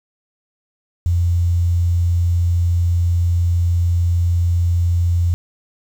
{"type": "tone with quantisation", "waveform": "sine", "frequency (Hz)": 86.6, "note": "F2", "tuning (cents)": -14, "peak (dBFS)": -13, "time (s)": [1.06, 5.34], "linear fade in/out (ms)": 0, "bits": 7, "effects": []}